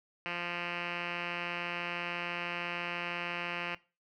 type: tone with low-pass filter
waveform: 5% pulse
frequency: 173.9 Hz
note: F3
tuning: 7 cents flat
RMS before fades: -37 dBFS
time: 0.26-3.75 s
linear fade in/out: 0 ms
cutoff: 2800 Hz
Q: 6.5
effects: noise-tail reverb RT60 0.3 s tail -19 dB re dry